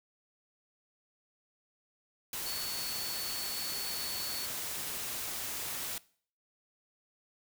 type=tone in noise; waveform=sine; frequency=4435 Hz; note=C#8; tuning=in tune; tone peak=-38 dBFS; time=2.46-4.46 s; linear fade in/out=2 ms; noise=white; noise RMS=-38 dBFS; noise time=2.33-5.98 s; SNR=-3 dB; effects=noise-tail reverb RT60 0.5 s tail -21 dB re dry